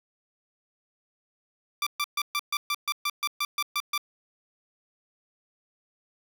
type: tone bursts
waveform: 15% pulse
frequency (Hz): 1174.7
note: D6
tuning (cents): 0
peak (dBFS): -19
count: 13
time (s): 1.82-3.978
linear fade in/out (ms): 2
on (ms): 46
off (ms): 130
effects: none